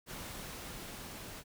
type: noise with level ramp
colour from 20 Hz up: pink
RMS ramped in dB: -44 to -47 dBFS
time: 0.06-1.44 s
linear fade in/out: 50 ms
effects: none